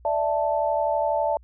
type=chord; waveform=sine; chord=D suspended second; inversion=none; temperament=equal; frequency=587.3 / 659.3 / 880 Hz; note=D5 / E5 / A5; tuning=0 / 0 / 0 cents; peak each=-25 dBFS; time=0.05-1.37 s; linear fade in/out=2 ms; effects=added 60 Hz sine -48 dBFS peak until 1.43 s

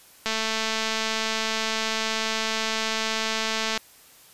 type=click train; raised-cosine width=0.2 ms; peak=-9 dBFS; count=778; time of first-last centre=0.26-3.776 s; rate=221 Hz; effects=white hiss -52 dBFS RMS until 4.33 s + resampled to 32000 Hz

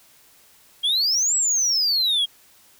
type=exponential two-way sweep; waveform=sine; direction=up then down; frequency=3210 to 7860 to 3210 Hz; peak=-15 dBFS; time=0.83-2.26 s; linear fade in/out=20 ms; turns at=1.36 s; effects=tanh soft clip ceiling -17 dBFS + white hiss -54 dBFS RMS until 2.79 s

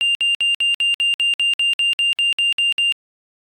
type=tone bursts; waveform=sine; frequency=2794 Hz; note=F7; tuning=in tune; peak=-12 dBFS; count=15; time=0.01-2.922 s; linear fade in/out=0 ms; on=140 ms; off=58 ms; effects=tanh soft clip ceiling -13 dBFS + AAC 64 kbps

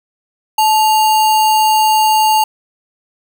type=tone with sample-and-hold; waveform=sine; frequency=868 Hz; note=A5; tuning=24 cents flat; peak=-8 dBFS; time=0.58-2.44 s; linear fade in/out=5 ms; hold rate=3675 Hz; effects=none

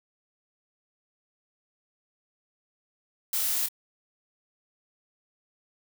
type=noise with echo; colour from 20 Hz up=blue; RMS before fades=-28 dBFS; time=3.33-3.66 s; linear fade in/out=2 ms; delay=26 ms; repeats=1; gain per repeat=-7 dB; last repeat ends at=3.686 s; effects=none

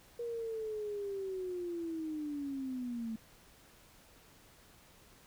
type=linear sweep; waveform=sine; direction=down; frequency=476.5 to 220 Hz; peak=-36 dBFS; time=0.19-3.16 s; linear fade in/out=5 ms; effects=pink hiss -61 dBFS RMS until 5.26 s

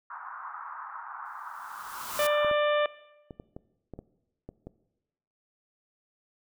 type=band-pass noise; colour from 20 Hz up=white; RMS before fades=-41 dBFS; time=0.1-2.51 s; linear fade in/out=5 ms; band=890 to 1400 Hz; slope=48 dB/octave
type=noise with exponential growth; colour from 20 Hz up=white; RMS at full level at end=-33 dBFS; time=1.25-2.27 s; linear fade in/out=5 ms; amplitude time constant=220 ms
type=harmonic tone; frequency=593 Hz; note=D5; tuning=17 cents sharp; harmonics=1 / 2 / 3 / 4 / 5 / 6; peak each=-24 / -30 / -34 / -36 / -38 / -40 dBFS; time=2.19-2.86 s; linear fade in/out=2 ms
type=clicks; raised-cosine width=2 ms; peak=-27 dBFS; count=9; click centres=2.447 / 2.513 / 3.308 / 3.399 / 3.565 / 3.937 / 3.99 / 4.49 / 4.67 s
effects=noise-tail reverb RT60 1.0 s tail -19 dB re dry

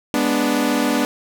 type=chord; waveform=sawtooth; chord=G# diminished; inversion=none; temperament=equal; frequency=207.7 / 246.9 / 293.7 Hz; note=G#3 / B3 / D4; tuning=0 / 0 / 0 cents; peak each=-21 / -16 / -16 dBFS; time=0.14-1.05 s; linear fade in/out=0 ms; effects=none

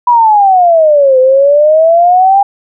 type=exponential two-way sweep; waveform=sine; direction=down then up; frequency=987.8 to 510 to 807 Hz; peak=-3 dBFS; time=0.07-2.43 s; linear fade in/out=5 ms; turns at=1.19 s; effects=none

